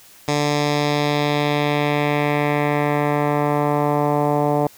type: tone with low-pass filter sweep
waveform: 10% pulse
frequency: 146.83 Hz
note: D3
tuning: in tune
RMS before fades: -19 dBFS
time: 0.28-4.67 s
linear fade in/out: 2 ms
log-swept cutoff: 6400 to 770 Hz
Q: 1.5
effects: white hiss -47 dBFS RMS until 4.77 s